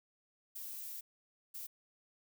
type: noise bursts at uneven times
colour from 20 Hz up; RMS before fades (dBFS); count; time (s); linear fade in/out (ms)
violet; -45; 2; 0.55-1.01 / 1.54-1.67; 10
effects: none